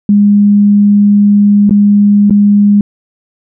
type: tone with dropouts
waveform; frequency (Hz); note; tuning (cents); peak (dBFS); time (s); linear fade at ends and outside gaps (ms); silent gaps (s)
sine; 204.5; G#3; -26; -3; 0.09-2.81; 2; 1.695-1.708 / 2.298-2.307
effects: none